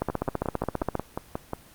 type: two click trains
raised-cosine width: 1 ms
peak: -11 / -14 dBFS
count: 15 / 9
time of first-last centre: 0.02-0.953 / 0.1-1.534 s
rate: 15 / 5.58 Hz
effects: pink hiss -52 dBFS RMS until 1.74 s + Opus 24 kbps